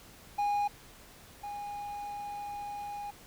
triangle tone pair in turn, 820 / 820 Hz, G#5 / G#5, -22 / -22 cents, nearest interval unison, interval 0 cents, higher neither, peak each -25 / -35 dBFS, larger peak first, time 0.38-0.68 / 1.43-3.11 s, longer second, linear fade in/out 10 ms, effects pink hiss -54 dBFS RMS until 3.26 s

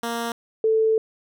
10% pulse / sine tone pair in turn, 233.1 / 441.7 Hz, A#3 / A4, 0 / +7 cents, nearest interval major seventh, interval 1107 cents, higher second, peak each -17 / -16 dBFS, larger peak second, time 0.03-0.32 / 0.64-0.98 s, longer second, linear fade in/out 2 ms, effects none

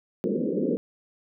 white band-pass noise, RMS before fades -26 dBFS, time 0.24-0.77 s, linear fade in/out 0 ms, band 160 to 520 Hz, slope 96 dB/octave, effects none

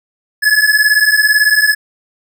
square beating tone pair, 1699 / 1717 Hz, G#6 / A6, +39 / -43 cents, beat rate 18 Hz, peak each -12 dBFS, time 0.42-1.75 s, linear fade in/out 20 ms, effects none

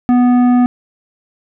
sine tone with tanh clipping, 246.5 Hz, B3, 3 cents flat, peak -9 dBFS, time 0.09-0.66 s, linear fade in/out 0 ms, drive 11 dB, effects none

